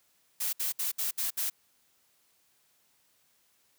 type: noise bursts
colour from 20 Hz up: blue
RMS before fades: -31 dBFS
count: 6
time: 0.4-1.5 s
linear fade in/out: 10 ms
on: 130 ms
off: 64 ms
effects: white hiss -69 dBFS RMS until 3.78 s + high-pass 60 Hz 12 dB/octave